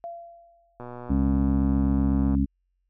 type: tone with exponential decay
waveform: sine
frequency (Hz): 683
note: F5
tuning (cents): -39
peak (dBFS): -31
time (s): 0.04-0.87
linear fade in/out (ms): 0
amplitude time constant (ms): 180
type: click train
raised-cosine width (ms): 1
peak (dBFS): -25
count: 190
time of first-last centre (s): 0.8-2.349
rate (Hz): 122
type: harmonic tone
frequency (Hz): 68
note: C#2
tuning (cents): -33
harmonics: 1 / 2 / 3 / 4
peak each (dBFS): -24 / -30 / -25 / -24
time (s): 1.09-2.46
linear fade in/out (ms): 20
effects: added 45 Hz sine -70 dBFS peak until 2.89 s